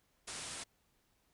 white low-pass noise, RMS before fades -45 dBFS, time 0.27-0.64 s, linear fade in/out 10 ms, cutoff 10000 Hz, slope 96 dB/octave, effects pink hiss -75 dBFS RMS until 1.33 s

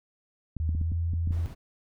clicks, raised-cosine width 5 ms, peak -22 dBFS, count 8, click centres 0.567 / 0.692 / 0.75 / 0.814 / 0.919 / 1.136 / 1.274 / 1.308 s
sine tone with pitch glide, 79.3 to 83.92 Hz, D#2 to E2, +33 to +31 cents, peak -25 dBFS, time 0.6-1.46 s, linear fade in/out 0 ms, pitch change +98 cents, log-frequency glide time 0.74-0.93 s
brown noise, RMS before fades -41 dBFS, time 1.31-1.55 s, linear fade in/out 20 ms
effects none

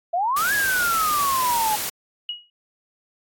sine exponential two-way sweep, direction up then down, 659.3 to 1696 to 839 Hz, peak -19 dBFS, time 0.13-1.76 s, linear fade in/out 10 ms, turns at 0.53 s
white noise, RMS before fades -27 dBFS, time 0.36-1.9 s, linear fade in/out 10 ms
sine tone with exponential decay, 2900 Hz, F#7, 35 cents flat, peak -23 dBFS, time 2.29-2.5 s, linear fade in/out 2 ms, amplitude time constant 44 ms
effects AAC 64 kbps

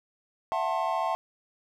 triangle chord, F# half-diminished seventh, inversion third, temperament just, 666 / 740 / 888 / 1065.6 Hz, E5 / F#5 / A5 / C6, +18 / 0 / +16 / +31 cents, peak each -29 / -30 / -29 / -30 dBFS, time 0.52-1.15 s, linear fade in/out 0 ms, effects none

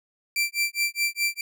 sawtooth tone with tremolo, 2349 Hz, D7, in tune, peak -17 dBFS, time 0.36-1.41 s, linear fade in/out 2 ms, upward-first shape sine, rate 4.8 Hz, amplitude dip 100%, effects none

